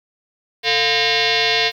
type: tone with frequency modulation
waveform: sine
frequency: 702 Hz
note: F5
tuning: 9 cents sharp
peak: -14 dBFS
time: 0.63-1.72 s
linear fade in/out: 50 ms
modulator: 575 Hz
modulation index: 6.9
effects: 8-bit